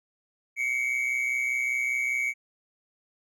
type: tone pair together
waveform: triangle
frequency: 2154 / 2279 Hz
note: C7 / C#7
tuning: +50 / +47 cents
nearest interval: minor second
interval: 97 cents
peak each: -28 / -25 dBFS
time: 0.56-2.34 s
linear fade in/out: 50 ms
effects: none